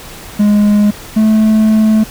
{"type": "tone pair in turn", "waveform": "triangle", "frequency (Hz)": [207.5, 217.4], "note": ["G#3", "A3"], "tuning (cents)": [-1, -21], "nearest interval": "minor second", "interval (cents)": 80, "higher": "second", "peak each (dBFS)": -4, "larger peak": "neither", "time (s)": [[0.39, 0.91], [1.16, 2.04]], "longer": "second", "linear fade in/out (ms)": 10, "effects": ["pink hiss -31 dBFS RMS until 2.1 s"]}